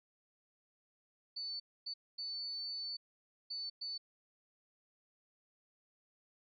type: tone bursts at uneven times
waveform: sine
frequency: 4498 Hz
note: C#8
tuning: 24 cents sharp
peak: -39 dBFS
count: 5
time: 1.36-1.6 / 1.86-1.94 / 2.18-2.97 / 3.5-3.7 / 3.81-3.98 s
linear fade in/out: 10 ms
effects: none